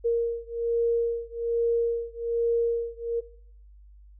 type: beating tone pair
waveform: sine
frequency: 466.2 / 467.4 Hz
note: A#4 / A#4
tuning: 0 / +5 cents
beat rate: 1.2 Hz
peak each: -26 dBFS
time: 0.04-3.21 s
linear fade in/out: 20 ms
effects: noise-tail reverb RT60 0.6 s tail -19 dB re dry + added 50 Hz sine -48 dBFS peak until 4.19 s